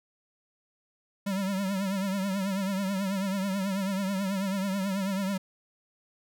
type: tone with vibrato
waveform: square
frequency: 194.3 Hz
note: G3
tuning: 15 cents flat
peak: -28 dBFS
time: 1.26-5.38 s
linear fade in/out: 10 ms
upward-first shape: triangle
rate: 9.2 Hz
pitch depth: 87 cents each way
effects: none